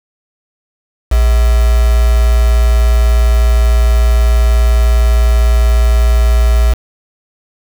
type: tone with quantisation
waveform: sine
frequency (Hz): 58.27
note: A#1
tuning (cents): 0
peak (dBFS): -6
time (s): 1.11-6.74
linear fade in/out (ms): 10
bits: 3
effects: none